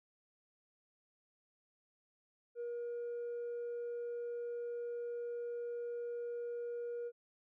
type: tone with tanh clipping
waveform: triangle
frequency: 476.2 Hz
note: A#4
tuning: 37 cents sharp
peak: -39 dBFS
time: 2.55-7.12 s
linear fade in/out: 50 ms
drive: 6 dB
effects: none